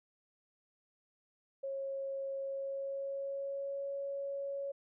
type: tone with pitch glide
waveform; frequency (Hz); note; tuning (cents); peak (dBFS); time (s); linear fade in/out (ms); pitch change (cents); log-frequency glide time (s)
sine; 545 to 556.5; C#5 to C#5; -29 to +7; -36; 1.63-4.72; 10; +36; 2.39-3.88
effects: none